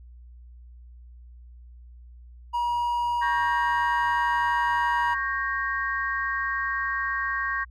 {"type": "tone", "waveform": "triangle", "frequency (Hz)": 957, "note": "A#5", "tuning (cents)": 45, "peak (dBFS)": -21, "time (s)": [2.53, 5.15], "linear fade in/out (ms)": 20}
{"type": "chord", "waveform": "sine", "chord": "G diminished", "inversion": "second", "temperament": "equal with one note detuned", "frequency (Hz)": [1108.7, 1591.7, 1864.7], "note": ["Db6", "G6", "Bb6"], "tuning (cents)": [0, 26, 0], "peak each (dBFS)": -29, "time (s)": [3.21, 7.65], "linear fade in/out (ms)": 20}
{"effects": ["tanh soft clip ceiling -12 dBFS", "added 60 Hz sine -44 dBFS peak until 7.7 s"]}